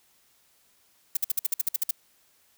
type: noise bursts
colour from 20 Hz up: violet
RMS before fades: -24 dBFS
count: 11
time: 1.15-1.91 s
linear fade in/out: 5 ms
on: 20 ms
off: 54 ms
effects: white hiss -64 dBFS RMS until 2.57 s